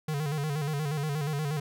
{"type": "tone with vibrato", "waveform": "square", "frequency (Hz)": 148.3, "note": "D3", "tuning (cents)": 17, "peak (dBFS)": -29, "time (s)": [0.08, 1.6], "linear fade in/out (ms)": 5, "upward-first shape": "square", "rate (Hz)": 8.4, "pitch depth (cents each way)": 78, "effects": []}